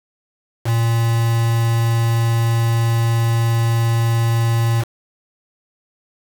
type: tone with quantisation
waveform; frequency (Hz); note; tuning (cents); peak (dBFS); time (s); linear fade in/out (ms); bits
triangle; 115.4; A#2; -17; -12; 0.64-4.85; 50; 4
effects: none